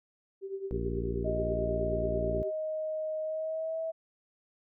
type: tone with tremolo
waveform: sine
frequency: 389.1 Hz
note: G4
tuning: 13 cents flat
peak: -31 dBFS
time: 0.41-2.52 s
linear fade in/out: 50 ms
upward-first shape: triangle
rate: 9.3 Hz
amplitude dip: 80%
type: harmonic tone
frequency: 58 Hz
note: A#1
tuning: 8 cents flat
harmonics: 1 / 2 / 3 / 4 / 5 / 6 / 7 / 8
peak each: -35 / -38 / -40 / -41 / -42 / -43 / -43 / -44 dBFS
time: 0.71-2.43 s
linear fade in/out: 0 ms
type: tone with pitch glide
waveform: sine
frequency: 625 to 648.9 Hz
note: D#5 to E5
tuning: +8 to -27 cents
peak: -31 dBFS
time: 1.24-3.92 s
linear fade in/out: 20 ms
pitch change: +65 cents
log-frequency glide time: 3.22-3.8 s
effects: none